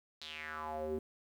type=tone with band-pass filter sweep; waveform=square; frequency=77.78 Hz; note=D#2; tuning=in tune; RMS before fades=-41 dBFS; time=0.21-0.99 s; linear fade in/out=5 ms; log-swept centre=4200 to 320 Hz; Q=4.7; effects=11-bit